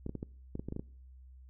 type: clicks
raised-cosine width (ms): 3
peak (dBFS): -25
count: 10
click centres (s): 0.064 / 0.094 / 0.153 / 0.229 / 0.554 / 0.595 / 0.686 / 0.724 / 0.764 / 0.795
effects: noise-tail reverb RT60 0.6 s tail -24 dB re dry + added 64 Hz sine -51 dBFS peak until 1.49 s